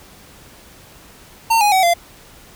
square tone with pitch steps, 909 / 828.8 / 755.6 / 688.9 Hz, A#5 / G#5 / F#5 / F5, -44 / -4 / +36 / -24 cents, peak -12 dBFS, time 1.5-1.94 s, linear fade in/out 10 ms, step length 110 ms, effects pink hiss -44 dBFS RMS until 2.55 s

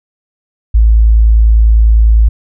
sine tone, 55 Hz, A1, in tune, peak -3 dBFS, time 0.74-2.29 s, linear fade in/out 10 ms, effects none

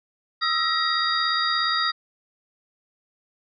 sine tone cluster, 1266 / 1343 / 1898 / 3761 / 4768 Hz, D#6 / E6 / A#6 / A#7 / D8, +30 / +32 / +31 / +15 / +25 cents, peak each -27 dBFS, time 0.41-1.92 s, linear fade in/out 20 ms, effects none

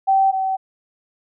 sine tone pair in turn, 774 / 764.7 Hz, G5 / G5, -22 / -43 cents, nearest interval unison, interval 21 cents, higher first, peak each -12 / -18 dBFS, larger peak first, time 0.07-0.32 / 0.32-0.57 s, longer neither, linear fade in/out 20 ms, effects none

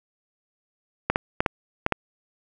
clicks, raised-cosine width 0.5 ms, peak -5 dBFS, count 6, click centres 1.1 / 1.159 / 1.405 / 1.462 / 1.864 / 1.923 s, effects none

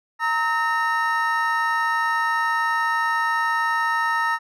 triangle tone cluster, 924 / 1285 / 1833 Hz, A#5 / E6 / A#6, -16 / -45 / -30 cents, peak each -22 dBFS, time 0.19-4.39 s, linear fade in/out 50 ms, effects none

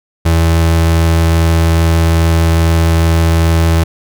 35% pulse tone, 82.41 Hz, E2, in tune, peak -6 dBFS, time 0.25-3.84 s, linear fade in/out 10 ms, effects none

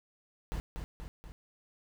brown noise with echo, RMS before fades -35 dBFS, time 0.52-0.6 s, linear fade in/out 0 ms, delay 240 ms, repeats 3, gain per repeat -4 dB, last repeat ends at 1.32 s, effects none

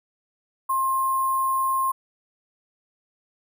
sine tone with sample-and-hold, 1061 Hz, C6, 24 cents sharp, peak -20 dBFS, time 0.69-1.92 s, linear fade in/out 10 ms, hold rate 11025 Hz, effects none

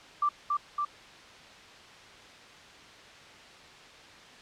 sine tone with echo, 1174.7 Hz, D6, in tune, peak -23 dBFS, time 0.22-0.29 s, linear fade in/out 5 ms, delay 280 ms, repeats 2, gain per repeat -2 dB, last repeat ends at 0.85 s, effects white hiss -50 dBFS RMS until 4.41 s + low-pass 4000 Hz 12 dB/octave

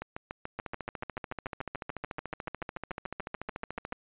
two click trains, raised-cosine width 0.5 ms, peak -21 / -21 dBFS, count 28 / 47, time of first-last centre 0.02-3.927 / 0.59-3.923 s, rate 6.91 / 13.8 Hz, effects resampled to 8000 Hz

